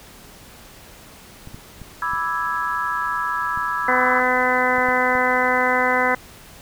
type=clicks; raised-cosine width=5 ms; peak=-24 dBFS; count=8; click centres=1.474 / 1.545 / 1.817 / 2.135 / 3.575 / 4.783 / 4.887 / 5.153 s
type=chord; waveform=sine; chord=E dominant seventh; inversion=second; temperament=equal; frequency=987.8 / 1174.7 / 1318.5 / 1661.2 Hz; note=B5 / D6 / E6 / G#6; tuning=0 / 0 / 0 / 0 cents; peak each=-26 / -29 / -25 / -26 dBFS; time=2.02-4.2 s; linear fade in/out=2 ms
type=harmonic tone; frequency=252.4 Hz; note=B3; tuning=38 cents sharp; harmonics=1 / 2 / 3 / 4 / 5 / 6 / 7 / 8; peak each=-28 / -23 / -24 / -23 / -27 / -24 / -26 / -23 dBFS; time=3.88-6.15 s; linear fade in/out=5 ms
effects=pink hiss -44 dBFS RMS until 6.61 s